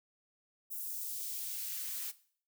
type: noise with high-pass filter sweep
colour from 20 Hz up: blue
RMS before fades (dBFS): -40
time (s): 0.7-2.12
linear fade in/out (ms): 20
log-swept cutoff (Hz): 10000 to 820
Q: 0.71
effects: noise-tail reverb RT60 0.5 s tail -17 dB re dry